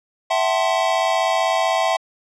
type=chord; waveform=square; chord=F# half-diminished seventh; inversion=third; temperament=equal with one note detuned; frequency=659.3 / 755.1 / 880 / 1046.5 Hz; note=E5 / F#5 / A5 / C6; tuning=0 / +35 / 0 / 0 cents; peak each=-21 / -22 / -27 / -25 dBFS; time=0.3-1.97 s; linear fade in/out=10 ms; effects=low-pass 6000 Hz 12 dB/octave